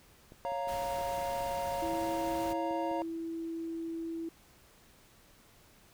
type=clicks; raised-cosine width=2 ms; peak=-38 dBFS; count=12; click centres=0.321 / 0.52 / 0.673 / 0.739 / 0.986 / 1.181 / 1.935 / 2.095 / 2.276 / 2.525 / 2.71 / 2.914 s
type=chord; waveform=triangle; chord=Bb minor; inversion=first; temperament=equal; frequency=554.4 / 698.5 / 932.3 Hz; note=Db5 / F5 / Bb5; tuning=0 / 0 / 0 cents; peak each=-35 dBFS; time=0.45-3.02 s; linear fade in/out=0 ms
type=noise; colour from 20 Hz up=pink; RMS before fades=-45 dBFS; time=0.67-2.54 s; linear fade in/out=20 ms
type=tone; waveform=sine; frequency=329.6 Hz; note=E4; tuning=in tune; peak=-35 dBFS; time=1.82-4.29 s; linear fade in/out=5 ms
effects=pink hiss -61 dBFS RMS until 5.93 s